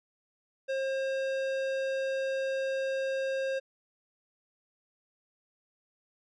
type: tone with tanh clipping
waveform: sine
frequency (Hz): 535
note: C5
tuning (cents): +38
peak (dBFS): -31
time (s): 0.68-3.6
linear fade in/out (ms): 20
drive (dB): 16
effects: none